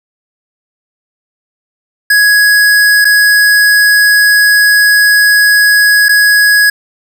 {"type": "tone with dropouts", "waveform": "square", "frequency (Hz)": 1668, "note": "G#6", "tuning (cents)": 7, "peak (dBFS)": -5, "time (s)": [2.1, 6.7], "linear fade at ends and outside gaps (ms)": 5, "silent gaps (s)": [[3.046, 3.051], [6.085, 6.091]], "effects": []}